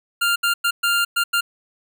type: tone bursts at uneven times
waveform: 25% pulse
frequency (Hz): 1396.9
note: F6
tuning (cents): 0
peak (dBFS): -13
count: 6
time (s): 0.21-0.36 / 0.43-0.54 / 0.64-0.71 / 0.83-1.05 / 1.16-1.24 / 1.33-1.41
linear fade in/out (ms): 10
effects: none